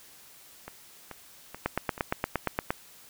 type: two click trains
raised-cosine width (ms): 0.5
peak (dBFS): -11 / -24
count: 10 / 4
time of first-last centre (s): 1.66-2.705 / 0.68-1.979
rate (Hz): 8.61 / 2.31
effects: white hiss -53 dBFS RMS until 3.09 s